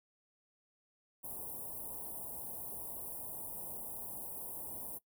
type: band-stop noise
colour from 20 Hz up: white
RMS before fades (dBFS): -44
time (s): 1.23-4.99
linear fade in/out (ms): 20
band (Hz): 960 to 9500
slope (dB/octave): 48
effects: noise-tail reverb RT60 0.1 s tail -20 dB re dry